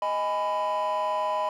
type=chord; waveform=triangle; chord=G# minor; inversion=second; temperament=just; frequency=623 / 830.6 / 996.7 Hz; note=D#5 / G#5 / B5; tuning=+2 / 0 / +16 cents; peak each=-26 / -29 / -24 dBFS; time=0.02-1.49 s; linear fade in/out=2 ms; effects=tanh soft clip ceiling -19 dBFS